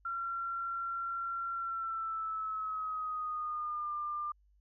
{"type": "tone with pitch glide", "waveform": "sine", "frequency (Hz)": [1367, 1196.9], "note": ["F6", "D6"], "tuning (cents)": [-37, 32], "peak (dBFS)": -34, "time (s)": [0.05, 4.32], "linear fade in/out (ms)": 5, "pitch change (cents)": -231, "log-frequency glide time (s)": [1.54, 3.93], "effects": ["added 50 Hz sine -64 dBFS peak until 4.6 s"]}